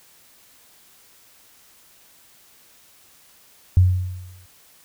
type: tone with exponential decay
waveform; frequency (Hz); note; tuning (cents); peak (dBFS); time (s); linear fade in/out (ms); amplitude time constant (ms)
sine; 91.4; F#2; -21; -8; 3.77-4.46; 0; 150
effects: white hiss -53 dBFS RMS until 4.84 s